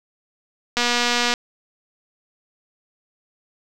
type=click train; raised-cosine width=0.2 ms; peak=-3 dBFS; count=138; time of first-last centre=0.77-1.338 s; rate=241 Hz; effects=none